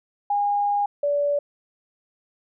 sine tone pair in turn, 816 / 577 Hz, G#5 / D5, -31 / -31 cents, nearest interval tritone, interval 600 cents, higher first, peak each -19 dBFS, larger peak neither, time 0.3-0.86 / 1.03-1.39 s, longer first, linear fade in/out 5 ms, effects none

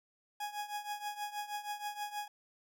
40% pulse tone with tremolo, 830.6 Hz, G#5, in tune, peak -34 dBFS, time 0.4-2.28 s, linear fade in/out 5 ms, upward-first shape triangle, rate 6.3 Hz, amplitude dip 85%, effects none

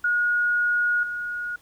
sine tone with level steps, 1444 Hz, F#6, 43 cents flat, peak -19 / -27 dBFS, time 0.04-1.56 s, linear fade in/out 5 ms, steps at 1.03 s, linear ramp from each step 2 ms, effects pink hiss -57 dBFS RMS until 1.61 s

